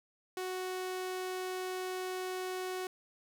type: tone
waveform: sawtooth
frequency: 370 Hz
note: F#4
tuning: in tune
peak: -32 dBFS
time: 0.37-2.87 s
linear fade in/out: 2 ms
effects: none